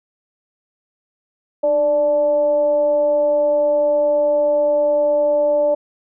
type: tone with frequency modulation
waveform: sine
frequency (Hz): 587.3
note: D5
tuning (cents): 0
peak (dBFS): -13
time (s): 1.63-5.75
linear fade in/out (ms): 10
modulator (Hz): 285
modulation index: 0.32
effects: none